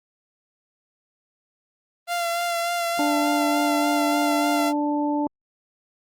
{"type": "tone with vibrato", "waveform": "sawtooth", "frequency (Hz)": 688, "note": "F5", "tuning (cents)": -26, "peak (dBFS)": -19, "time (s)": [2.07, 4.73], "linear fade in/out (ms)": 50, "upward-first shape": "sine", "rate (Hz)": 3.4, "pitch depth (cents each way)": 23}
{"type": "harmonic tone", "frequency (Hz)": 293.7, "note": "D4", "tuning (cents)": 0, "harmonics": [1, 2, 3], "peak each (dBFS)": [-22, -30, -27], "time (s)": [2.99, 5.27], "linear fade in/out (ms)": 2}
{"effects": ["Opus 32 kbps"]}